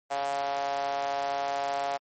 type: tone with high-pass filter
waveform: sawtooth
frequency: 140 Hz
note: C#3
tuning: 18 cents sharp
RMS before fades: -30 dBFS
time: 0.1-1.98 s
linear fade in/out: 20 ms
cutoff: 690 Hz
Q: 5.4
effects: low-pass 11000 Hz 12 dB/octave + MP3 32 kbps